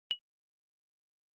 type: tone with exponential decay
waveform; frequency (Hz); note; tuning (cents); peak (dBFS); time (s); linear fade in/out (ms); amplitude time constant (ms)
sine; 2920; F#7; -24; -23; 0.11-0.19; 0; 16
effects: Opus 32 kbps